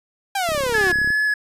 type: exponential sweep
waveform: sawtooth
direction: down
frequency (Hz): 812 to 348.2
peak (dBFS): -16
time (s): 0.35-0.92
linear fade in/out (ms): 5
type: click train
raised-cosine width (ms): 3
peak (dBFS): -20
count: 22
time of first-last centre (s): 0.49-1.104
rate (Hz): 34.2
type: tone with vibrato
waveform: triangle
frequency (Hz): 1700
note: G#6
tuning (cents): +40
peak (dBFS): -15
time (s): 0.74-1.34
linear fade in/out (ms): 5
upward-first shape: square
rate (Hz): 2.8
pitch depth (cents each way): 8
effects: resampled to 32000 Hz